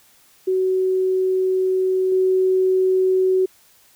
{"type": "tone with level steps", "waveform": "sine", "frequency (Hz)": 374.5, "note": "F#4", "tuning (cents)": 21, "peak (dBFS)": [-16, -14], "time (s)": [0.47, 3.46], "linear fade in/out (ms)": 10, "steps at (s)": 2.12, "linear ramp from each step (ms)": 2, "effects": ["white hiss -54 dBFS RMS until 3.95 s"]}